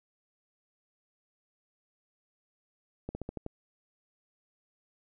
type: slowing click train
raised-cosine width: 2 ms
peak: -23 dBFS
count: 6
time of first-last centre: 3.09-3.464 s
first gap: 60 ms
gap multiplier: 1.11
effects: none